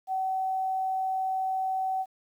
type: tone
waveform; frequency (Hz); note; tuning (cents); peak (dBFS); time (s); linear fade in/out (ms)
sine; 759; F#5; +44; -26; 0.07-2.06; 50
effects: 10-bit